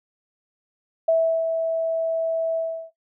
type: tone with ADSR envelope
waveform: sine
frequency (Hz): 654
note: E5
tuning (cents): -14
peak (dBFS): -14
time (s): 1.08-2.91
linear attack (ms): 7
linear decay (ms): 350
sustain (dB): -6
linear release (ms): 340
effects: noise-tail reverb RT60 0.1 s tail -17 dB re dry